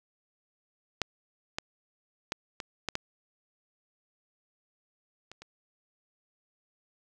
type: clicks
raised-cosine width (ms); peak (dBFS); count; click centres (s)
0.2; -10 / -14 / -13 / -19 / -13 / -13 / -28 / -30; 8; 1.017 / 1.585 / 2.321 / 2.602 / 2.887 / 2.954 / 5.316 / 5.42
effects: none